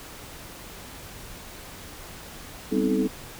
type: tone cluster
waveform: sine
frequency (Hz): 196.2 / 250.6 / 264.3 / 317.3 / 433.7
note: G3 / B3 / C4 / D#4 / A4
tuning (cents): +2 / +25 / +18 / +34 / -25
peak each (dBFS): -27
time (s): 2.71-3.08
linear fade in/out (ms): 20
effects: pink hiss -42 dBFS RMS until 3.39 s